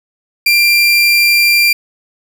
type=tone; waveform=30% pulse; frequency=2376 Hz; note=D7; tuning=20 cents sharp; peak=-5 dBFS; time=0.46-1.73 s; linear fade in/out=5 ms; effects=none